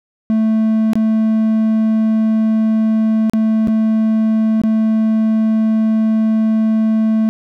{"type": "tone with dropouts", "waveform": "triangle", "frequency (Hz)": 220, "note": "A3", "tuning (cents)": 0, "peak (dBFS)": -9, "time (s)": [0.3, 7.29], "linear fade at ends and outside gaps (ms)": 0, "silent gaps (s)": [[0.933, 0.955], [3.297, 3.335], [3.673, 3.682], [4.616, 4.636]], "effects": []}